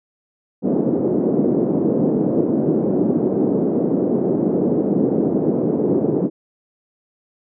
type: band-pass noise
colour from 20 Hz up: white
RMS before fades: -18 dBFS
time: 0.62-6.3 s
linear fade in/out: 50 ms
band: 170 to 420 Hz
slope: 24 dB/octave
effects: none